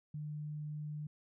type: tone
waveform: sine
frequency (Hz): 150.3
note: D3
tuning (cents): +40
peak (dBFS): -39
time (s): 0.14-1.07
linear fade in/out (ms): 5
effects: none